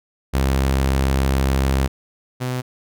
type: tone pair in turn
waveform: sawtooth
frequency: 67 / 126.48 Hz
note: C2 / B2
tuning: +42 / +42 cents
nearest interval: major seventh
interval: 1100 cents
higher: second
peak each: -12 / -18 dBFS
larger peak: first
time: 0.33-1.88 / 2.4-2.62 s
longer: first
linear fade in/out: 20 ms
effects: none